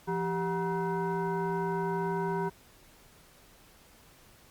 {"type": "tone with frequency modulation", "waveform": "sine", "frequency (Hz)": 392, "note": "G4", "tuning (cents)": 0, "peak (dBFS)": -28, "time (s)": [0.07, 2.5], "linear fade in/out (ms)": 20, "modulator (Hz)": 562, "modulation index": 1.3, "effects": ["pink hiss -58 dBFS RMS until 4.5 s", "Opus 48 kbps"]}